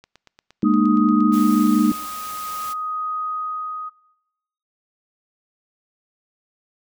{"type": "click train", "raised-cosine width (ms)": 0.2, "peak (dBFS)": -28, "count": 22, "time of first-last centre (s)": [0.04, 2.488], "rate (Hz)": 8.58}
{"type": "chord", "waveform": "sine", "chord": "Ab suspended second", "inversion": "none", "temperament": "equal with one note detuned", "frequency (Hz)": [207.7, 233.1, 303.5], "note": ["Ab3", "Bb3", "Eb4"], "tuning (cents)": [0, 0, -43], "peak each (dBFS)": -18, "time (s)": [0.63, 1.92], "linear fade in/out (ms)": 2}
{"type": "tone with tremolo", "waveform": "sine", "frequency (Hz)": 1250, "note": "D#6", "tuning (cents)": 8, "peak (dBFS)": -22, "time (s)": [0.64, 3.9], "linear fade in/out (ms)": 20, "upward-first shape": "sine", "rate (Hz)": 0.5, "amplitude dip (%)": 55}
{"type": "noise", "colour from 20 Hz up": "white", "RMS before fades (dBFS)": -36, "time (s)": [1.32, 2.74], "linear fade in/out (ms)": 20}
{"effects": ["noise-tail reverb RT60 0.9 s tail -23 dB re dry"]}